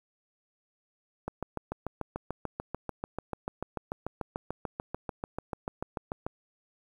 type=click train; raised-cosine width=1 ms; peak=-19 dBFS; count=35; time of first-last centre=1.28-6.265 s; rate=6.82 Hz; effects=9-bit